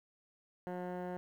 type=tone with low-pass filter; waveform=15% pulse; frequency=179.8 Hz; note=F#3; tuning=49 cents flat; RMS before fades=-41 dBFS; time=0.67-1.17 s; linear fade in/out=0 ms; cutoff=1200 Hz; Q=1.3; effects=11-bit